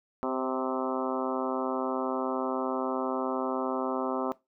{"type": "harmonic tone with a mistuned harmonic", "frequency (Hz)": 130, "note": "C3", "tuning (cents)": -11, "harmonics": [2, 3, 4, 5, 6, 7, 8, 9, 10], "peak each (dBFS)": [-33, -35, -36, -37, -38, -38, -39, -40, -40], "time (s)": [0.23, 4.32], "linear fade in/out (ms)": 0, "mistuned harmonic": 4, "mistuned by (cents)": 23, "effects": ["noise-tail reverb RT60 0.2 s tail -19 dB re dry"]}